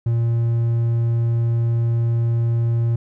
triangle tone, 116.54 Hz, A#2, in tune, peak -14 dBFS, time 0.06-2.96 s, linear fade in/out 5 ms, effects none

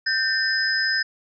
sine tone cluster, 1561 / 1803 / 5050 Hz, G6 / A6 / D#8, -8 / +42 / +25 cents, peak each -24 dBFS, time 0.06-1.03 s, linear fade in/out 10 ms, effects none

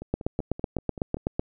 two click trains, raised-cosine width 2 ms, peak -11 / -23 dBFS, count 11 / 7, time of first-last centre 0.14-1.395 / 0.02-1.169 s, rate 7.97 / 5.22 Hz, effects none

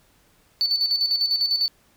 sine tone with tremolo, 4492 Hz, C#8, 22 cents sharp, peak -16 dBFS, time 0.61-1.68 s, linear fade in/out 0 ms, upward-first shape square, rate 10 Hz, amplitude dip 60%, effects tanh soft clip ceiling -14 dBFS + pink hiss -60 dBFS RMS until 1.96 s

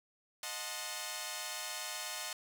5% pulse chord, D# diminished seventh, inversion none, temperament equal with one note detuned, 622.3 / 730.6 / 880 / 1046.5 Hz, D#5 / F#5 / A5 / C6, 0 / -22 / 0 / 0 cents, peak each -33 dBFS, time 0.43-2.33 s, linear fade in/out 2 ms, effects none

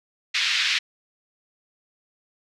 pink band-pass noise, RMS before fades -23 dBFS, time 0.34-0.79 s, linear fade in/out 10 ms, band 1900 to 4700 Hz, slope 24 dB/octave, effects none

